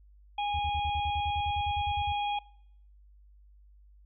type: harmonic tone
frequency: 822 Hz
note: G#5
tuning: 18 cents flat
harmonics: 1 / 3 / 4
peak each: -29 / -39 / -39 dBFS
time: 0.38-2.39 s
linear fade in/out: 5 ms
type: tone bursts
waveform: sine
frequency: 77.78 Hz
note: D#2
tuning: in tune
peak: -32 dBFS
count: 16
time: 0.54-2.123 s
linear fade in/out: 5 ms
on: 53 ms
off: 49 ms
effects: noise-tail reverb RT60 0.7 s tail -23 dB re dry + added 50 Hz sine -54 dBFS peak until 4.05 s